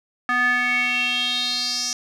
square tone with band-pass filter sweep, 246.9 Hz, B3, in tune, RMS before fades -22 dBFS, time 0.29-1.93 s, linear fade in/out 0 ms, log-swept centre 1500 to 5800 Hz, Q 5.8, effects none

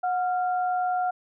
sine tone pair together, 729 / 1385 Hz, F#5 / F6, -26 / -15 cents, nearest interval major seventh, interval 1111 cents, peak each -23 / -34 dBFS, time 0.03-1.11 s, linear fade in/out 10 ms, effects none

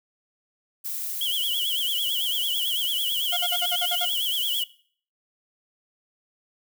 violet noise, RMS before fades -31 dBFS, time 0.84-4.64 s, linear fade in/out 20 ms
triangle tone with vibrato, 3136 Hz, G7, in tune, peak -23 dBFS, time 1.21-4.64 s, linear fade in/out 2 ms, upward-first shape sine, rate 9 Hz, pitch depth 130 cents each way
sawtooth tone bursts, 707 Hz, F5, 21 cents sharp, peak -23 dBFS, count 8, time 3.32-4.056 s, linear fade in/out 10 ms, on 50 ms, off 48 ms
effects noise-tail reverb RT60 0.5 s tail -19 dB re dry

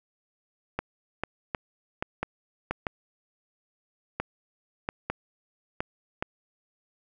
clicks, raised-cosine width 0.5 ms, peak -13 dBFS, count 12, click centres 0.79 / 1.236 / 1.548 / 2.025 / 2.23 / 2.71 / 2.868 / 4.2 / 4.889 / 5.1 / 5.805 / 6.225 s, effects none

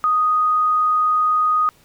sine tone, 1244 Hz, D#6, 1 cent flat, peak -14 dBFS, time 0.04-1.69 s, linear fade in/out 0 ms, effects pink hiss -54 dBFS RMS until 1.84 s

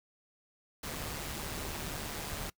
pink noise with amplitude modulation, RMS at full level -37 dBFS, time 0.83-2.5 s, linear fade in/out 5 ms, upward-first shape sine, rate 150 Hz, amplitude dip 50%, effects noise-tail reverb RT60 0.1 s tail -23 dB re dry

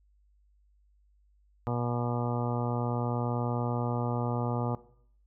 harmonic tone, 120.6 Hz, B2, 41 cents flat, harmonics 1 / 2 / 3 / 4 / 5 / 6 / 7 / 8 / 9 / 10, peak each -31 / -35 / -41 / -37 / -41 / -40 / -40 / -42 / -47 / -42 dBFS, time 1.67-4.75 s, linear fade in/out 0 ms, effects noise-tail reverb RT60 0.6 s tail -17 dB re dry + added 50 Hz sine -62 dBFS peak until 5.26 s

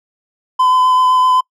triangle tone with vibrato, 1016 Hz, B5, 49 cents sharp, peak -7 dBFS, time 0.59-1.41 s, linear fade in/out 10 ms, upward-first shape sine, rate 7.8 Hz, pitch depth 12 cents each way, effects noise-tail reverb RT60 0.1 s tail -26 dB re dry

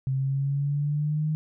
sine exponential sweep, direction up, 132.1 to 155.56 Hz, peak -23 dBFS, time 0.07-1.35 s, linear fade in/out 0 ms, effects none

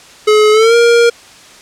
square tone with pitch glide, 426.1 to 470.1 Hz, G#4 to A#4, +44 to +15 cents, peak -6 dBFS, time 0.27-1.1 s, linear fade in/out 10 ms, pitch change +171 cents, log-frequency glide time 0.52-0.75 s, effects white hiss -38 dBFS RMS until 1.61 s + low-pass 7000 Hz 12 dB/octave

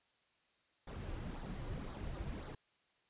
brown noise with flanger, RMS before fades -44 dBFS, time 0.87-2.55 s, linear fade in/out 5 ms, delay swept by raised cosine 0.35 to 4.65 ms, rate 1.9 Hz, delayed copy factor -0.55, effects white hiss -75 dBFS RMS until 3.09 s + resampled to 8000 Hz

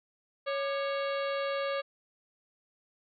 harmonic tone with a mistuned harmonic, 554.4 Hz, C#5, in tune, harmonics 1 / 2 / 3 / 4 / 5 / 6 / 7 / 8, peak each -31 / -37 / -41 / -43 / -45 / -47 / -48 / -49 dBFS, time 0.46-1.82 s, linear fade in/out 20 ms, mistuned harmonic 2, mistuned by +130 cents, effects none

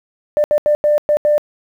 sine tone bursts at uneven times, 595 Hz, D5, 22 cents sharp, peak -9 dBFS, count 6, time 0.37-0.44 / 0.51-0.58 / 0.66-0.75 / 0.84-0.98 / 1.09-1.17 / 1.25-1.38 s, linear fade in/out 0 ms, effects tanh soft clip ceiling -5 dBFS + 8-bit

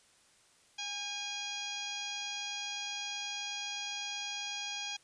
harmonic tone with a mistuned harmonic, 821 Hz, G#5, 20 cents flat, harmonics 1 / 2 / 3 / 4 / 5 / 6 / 7 / 8, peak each -47 / -50 / -43 / -41 / -49 / -46 / -48 / -47 dBFS, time 0.78-4.97 s, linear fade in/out 10 ms, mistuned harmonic 2, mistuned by -31 cents, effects white hiss -65 dBFS RMS until 5.03 s + resampled to 22050 Hz

